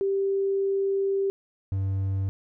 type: tone pair in turn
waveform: sine / triangle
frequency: 392 / 96.73 Hz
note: G4 / G2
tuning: 0 / -23 cents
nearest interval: 2 octaves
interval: 2423 cents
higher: first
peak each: -22 dBFS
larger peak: neither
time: 0.01-1.3 / 1.72-2.29 s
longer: first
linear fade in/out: 0 ms
effects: none